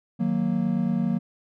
triangle chord, D# minor, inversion none, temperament equal, 155.56 / 185 / 233.1 Hz, D#3 / F#3 / A#3, 0 / 0 / 0 cents, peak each -28 / -23 / -23 dBFS, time 0.19-1.19 s, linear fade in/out 20 ms, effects none

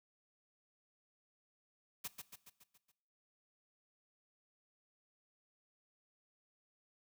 white noise with echo, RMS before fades -42 dBFS, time 2.04-2.08 s, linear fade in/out 10 ms, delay 140 ms, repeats 6, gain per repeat -5 dB, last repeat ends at 2.92 s, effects noise-tail reverb RT60 0.7 s tail -18 dB re dry

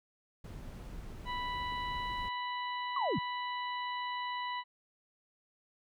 brown noise, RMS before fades -45 dBFS, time 0.44-2.29 s, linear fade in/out 5 ms
harmonic tone, 987 Hz, B5, 1 cent flat, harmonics 1 / 2 / 3 / 4, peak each -36 / -42 / -46 / -48 dBFS, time 1.25-4.64 s, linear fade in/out 50 ms
sine linear sweep, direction down, 1168 to 99.9 Hz, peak -30 dBFS, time 2.96-3.19 s, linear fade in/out 5 ms
effects none

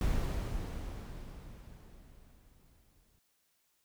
brown noise with exponential decay, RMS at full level -30 dBFS, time 0.01-3.19 s, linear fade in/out 1 ms, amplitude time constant 690 ms, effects white hiss -75 dBFS RMS until 3.84 s

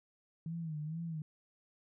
sine tone with vibrato, 159 Hz, D#3, 38 cents sharp, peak -37 dBFS, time 0.46-1.22 s, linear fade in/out 2 ms, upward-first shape sine, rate 2.2 Hz, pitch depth 100 cents each way, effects none

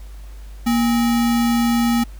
sine tone with sample-and-hold, 235.6 Hz, A#3, 19 cents sharp, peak -14 dBFS, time 0.66-2.04 s, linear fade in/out 10 ms, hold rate 1050 Hz, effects added 50 Hz sine -33 dBFS peak until 2.19 s + pink hiss -50 dBFS RMS until 2.19 s

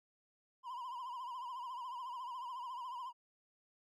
triangle tone with vibrato, 996 Hz, B5, 14 cents sharp, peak -40 dBFS, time 0.63-3.13 s, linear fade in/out 50 ms, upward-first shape triangle, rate 14 Hz, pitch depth 120 cents each way, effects none

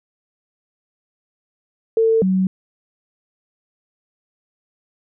sine tone pair in turn, 449 / 187.97 Hz, A4 / F#3, +35 / +28 cents, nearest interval octave + minor third, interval 1507 cents, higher first, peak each -12 / -14 dBFS, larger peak first, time 1.97-2.22 / 2.22-2.47 s, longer neither, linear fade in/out 2 ms, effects none

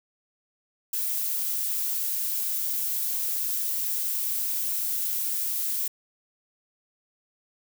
violet noise, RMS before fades -28 dBFS, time 0.93-5.88 s, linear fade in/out 5 ms, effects none

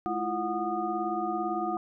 sine tone cluster, 211.8 / 327.9 / 345.7 / 731 / 1229 Hz, G#3 / E4 / F4 / F#5 / D#6, +34 / -9 / -18 / -21 / -22 cents, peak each -38 / -35 / -35 / -31 / -35 dBFS, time 0.06-1.77 s, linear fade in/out 0 ms, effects none

